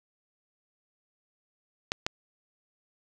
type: clicks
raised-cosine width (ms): 0.2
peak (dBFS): -10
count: 2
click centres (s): 1.919 / 2.065
effects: none